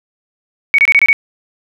sine tone bursts, 2237 Hz, C#7, 15 cents sharp, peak -5 dBFS, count 6, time 0.74-1.129 s, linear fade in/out 0 ms, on 44 ms, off 25 ms, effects none

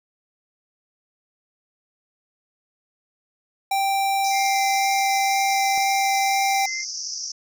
square tone, 784 Hz, G5, in tune, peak -20 dBFS, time 3.71-6.66 s, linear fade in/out 5 ms
white band-pass noise, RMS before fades -31 dBFS, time 4.24-7.32 s, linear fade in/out 5 ms, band 5100 to 6100 Hz, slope 96 dB/octave
sine tone with vibrato, 2093 Hz, C7, in tune, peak -27 dBFS, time 4.3-6.85 s, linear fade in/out 50 ms, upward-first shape sine, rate 2 Hz, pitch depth 19 cents each way
click, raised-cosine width 1 ms, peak -25 dBFS, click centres 5.777 s
effects none

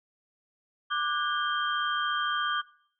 sine tone cluster, 1182 / 1465 / 1619 / 3171 Hz, D6 / F#6 / G#6 / G7, +11 / -18 / -45 / +19 cents, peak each -29 / -32 / -36 / -33 dBFS, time 0.9-2.62 s, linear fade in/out 20 ms, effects noise-tail reverb RT60 0.6 s tail -21 dB re dry

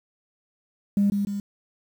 sine tone with echo, 201.7 Hz, G3, 50 cents sharp, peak -16 dBFS, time 0.97-1.1 s, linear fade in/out 2 ms, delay 150 ms, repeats 2, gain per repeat -5 dB, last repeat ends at 1.4 s, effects tanh soft clip ceiling -13 dBFS + 8-bit

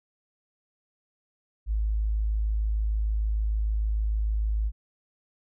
sine tone, 53.3 Hz, G#1, 46 cents sharp, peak -23 dBFS, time 1.66-4.72 s, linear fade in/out 50 ms, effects none

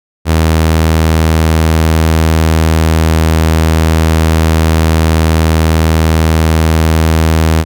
sawtooth tone, 80.2 Hz, E2, 47 cents flat, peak -3 dBFS, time 0.25-7.65 s, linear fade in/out 50 ms, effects none

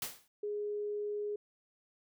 white noise with exponential decay, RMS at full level -35 dBFS, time 0.02-0.28 s, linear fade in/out 2 ms, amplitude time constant 56 ms
sine tone, 415.3 Hz, G#4, in tune, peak -34 dBFS, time 0.43-1.36 s, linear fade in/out 5 ms
effects none

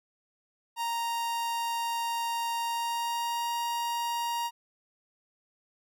45% pulse tone with pitch glide, 932 to 941.2 Hz, A#5 to A#5, -1 to +16 cents, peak -29 dBFS, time 0.76-4.51 s, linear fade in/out 50 ms, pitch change +17 cents, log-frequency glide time 2.63-3.47 s, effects none

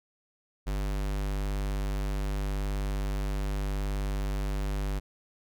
square tone, 49.58 Hz, G1, 20 cents sharp, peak -29 dBFS, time 0.66-5 s, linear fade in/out 20 ms, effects none

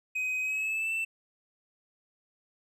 triangle tone with pitch glide, 2517 to 2664 Hz, D#7 to E7, +19 to +18 cents, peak -27 dBFS, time 0.15-1.05 s, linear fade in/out 10 ms, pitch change +99 cents, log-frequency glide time 0.41-0.92 s, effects none

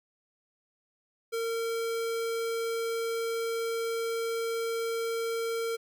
square tone, 457.9 Hz, A#4, 31 cents flat, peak -30 dBFS, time 1.32-5.77 s, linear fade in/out 20 ms, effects none

